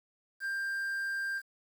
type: tone with quantisation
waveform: triangle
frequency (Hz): 1588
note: G6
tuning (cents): +22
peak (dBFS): -30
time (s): 0.4-1.42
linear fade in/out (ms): 50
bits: 9
effects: none